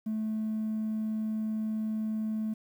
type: tone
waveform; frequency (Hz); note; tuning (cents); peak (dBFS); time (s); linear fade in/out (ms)
triangle; 217.7; A3; -18; -26; 0.06-2.54; 10
effects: tanh soft clip ceiling -25 dBFS + 10-bit